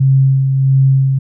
sine tone with tremolo, 134.5 Hz, C3, 48 cents sharp, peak -6 dBFS, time 0-1.19 s, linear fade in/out 10 ms, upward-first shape sine, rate 1.5 Hz, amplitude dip 40%, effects none

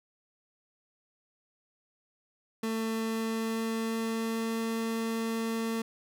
30% pulse tone with pitch glide, 223.6 to 226.3 Hz, A3 to A3, +28 to +49 cents, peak -27 dBFS, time 2.63-5.82 s, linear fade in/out 5 ms, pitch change +21 cents, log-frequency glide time 2.93-4.59 s, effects none

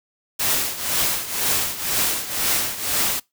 white noise with tremolo, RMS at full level -19 dBFS, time 0.39-3.2 s, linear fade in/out 10 ms, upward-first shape triangle, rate 2 Hz, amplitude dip 80%, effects noise-tail reverb RT60 0.2 s tail -24 dB re dry

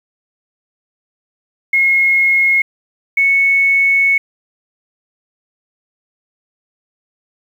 sine tone pair in turn, 2160 / 2209 Hz, C#7 / C#7, -45 / -7 cents, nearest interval unison, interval 38 cents, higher second, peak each -9 dBFS, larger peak neither, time 1.73-2.62 / 3.17-4.18 s, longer second, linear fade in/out 5 ms, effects 7-bit

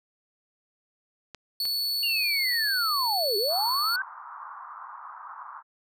clicks, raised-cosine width 0.2 ms, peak -23 dBFS, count 2, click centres 1.347 / 1.654 s
45% pulse tone, 4435 Hz, C#8, in tune, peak -25 dBFS, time 1.6-3.96 s, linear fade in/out 2 ms
sine linear two-way sweep, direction down then up, 2843 to 384 to 1575 Hz, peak -26 dBFS, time 2.03-4.02 s, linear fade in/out 2 ms, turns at 3.37 s
pink band-pass noise, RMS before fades -42 dBFS, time 3.48-5.63 s, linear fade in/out 50 ms, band 950 to 1300 Hz, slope 48 dB/octave
effects none

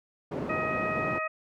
white band-pass noise, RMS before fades -34 dBFS, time 0.31-1.19 s, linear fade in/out 10 ms, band 110 to 470 Hz, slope 12 dB/octave
harmonic tone, 630 Hz, D#5, 21 cents sharp, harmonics 1 / 2 / 3 / 4, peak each -34 / -32 / -35 / -36 dBFS, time 0.49-1.28 s, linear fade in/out 10 ms
effects none

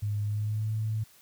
sine tone with pitch glide, 103.83 to 109.24 Hz, G#2 to A2, 0 to -12 cents, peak -27 dBFS, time 0.02-1.04 s, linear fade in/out 10 ms, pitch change +88 cents, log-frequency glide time 0.24-0.73 s, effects white hiss -58 dBFS RMS until 1.21 s

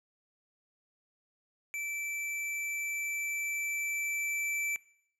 square tone with level ramp, 2326 Hz, D7, 17 cents flat, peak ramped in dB -35 to -31 dBFS, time 1.74-4.76 s, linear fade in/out 0 ms, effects noise-tail reverb RT60 0.7 s tail -22 dB re dry + low-pass 12000 Hz 12 dB/octave

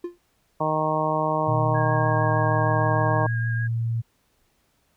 triangle tone with exponential decay, 349.2 Hz, F4, in tune, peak -22 dBFS, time 0.04-0.18 s, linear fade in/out 5 ms, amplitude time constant 30 ms
harmonic tone, 155.4 Hz, D#3, 2 cents flat, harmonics 1 / 2 / 3 / 4 / 5 / 6 / 7, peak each -29 / -31 / -31 / -26 / -30 / -27 / -28 dBFS, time 0.6-3.27 s, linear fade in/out 10 ms
sine tone with pitch glide, 120.7 to 115.12 Hz, B2 to A#2, -39 to -21 cents, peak -22 dBFS, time 1.47-4.02 s, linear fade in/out 20 ms, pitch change -82 cents, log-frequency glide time 1.98-2.2 s
sine tone with vibrato, 1633 Hz, G#6, 30 cents flat, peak -30 dBFS, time 1.74-3.68 s, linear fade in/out 20 ms, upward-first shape triangle, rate 6.5 Hz, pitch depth 23 cents each way
effects pink hiss -67 dBFS RMS until 4.96 s

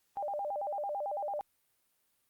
sine tone with vibrato, 690 Hz, F5, 21 cents flat, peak -33 dBFS, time 0.17-1.41 s, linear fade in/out 0 ms, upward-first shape square, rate 9 Hz, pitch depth 260 cents each way, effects white hiss -75 dBFS RMS until 2.29 s + Opus 48 kbps

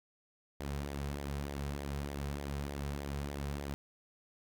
sawtooth tone with flanger, 70.9 Hz, C#2, 40 cents sharp, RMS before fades -39 dBFS, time 0.6-3.74 s, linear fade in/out 0 ms, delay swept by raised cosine 0.71 to 3.51 ms, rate 3.3 Hz, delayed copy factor -0.5, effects none

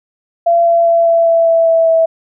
sine tone with pitch steps, 681 / 677.1 / 673.2 / 669.3 / 665.4 / 661.6 / 657.8 / 654 Hz, F5 / E5 / E5 / E5 / E5 / E5 / E5 / E5, -44 / +46 / +36 / +26 / +16 / +6 / -4 / -14 cents, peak -7 dBFS, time 0.46-2.06 s, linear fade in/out 10 ms, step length 200 ms, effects none

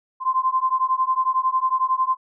sine beating tone pair, 1035 / 1046 Hz, C6 / C6, -19 / -1 cents, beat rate 11 Hz, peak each -21 dBFS, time 0.2-2.17 s, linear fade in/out 50 ms, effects none

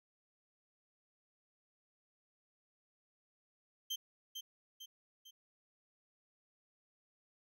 35% pulse tone with echo, 3136 Hz, G7, in tune, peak -35 dBFS, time 3.9-3.96 s, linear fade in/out 10 ms, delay 450 ms, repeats 3, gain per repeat -6 dB, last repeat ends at 5.31 s, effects none

